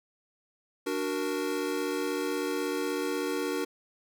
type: chord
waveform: square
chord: D augmented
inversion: none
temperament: equal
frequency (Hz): 293.7 / 370 / 466.2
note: D4 / F#4 / A#4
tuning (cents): 0 / 0 / 0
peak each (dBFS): -34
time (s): 0.86-3.65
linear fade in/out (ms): 10
effects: none